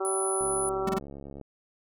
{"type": "harmonic tone", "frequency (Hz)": 191.5, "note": "G3", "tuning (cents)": -40, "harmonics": [2, 3, 4, 5, 6, 7], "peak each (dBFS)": [-29, -38, -35, -42, -40, -37], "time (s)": [0, 0.99], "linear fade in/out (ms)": 10}
{"type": "tone", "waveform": "sine", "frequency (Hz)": 9956, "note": "D#9", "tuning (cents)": 0, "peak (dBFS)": -29, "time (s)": [0.05, 0.69], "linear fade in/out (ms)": 0}
{"type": "click train", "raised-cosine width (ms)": 2, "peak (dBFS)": -29, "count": 71, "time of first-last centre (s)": [0.41, 1.413], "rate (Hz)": 69.8}
{"type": "tone bursts", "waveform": "square", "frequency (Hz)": 202.5, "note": "G#3", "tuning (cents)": -43, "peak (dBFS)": -26, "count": 3, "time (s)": [0.87, 0.986], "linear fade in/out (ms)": 5, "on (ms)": 22, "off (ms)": 25}
{"effects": []}